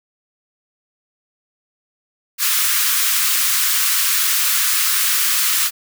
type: high-pass noise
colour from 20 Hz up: white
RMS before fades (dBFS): -17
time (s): 2.38-5.71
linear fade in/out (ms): 50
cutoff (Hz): 1100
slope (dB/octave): 48
effects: none